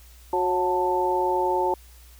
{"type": "harmonic tone with a mistuned harmonic", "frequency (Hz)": 182.6, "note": "F#3", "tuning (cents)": -23, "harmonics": [2, 3, 4, 5], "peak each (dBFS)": [-25, -29, -32, -23], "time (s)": [0.33, 1.74], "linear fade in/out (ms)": 2, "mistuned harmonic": 5, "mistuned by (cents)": -53, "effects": ["added 60 Hz sine -47 dBFS peak until 2.19 s", "white hiss -54 dBFS RMS until 2.19 s"]}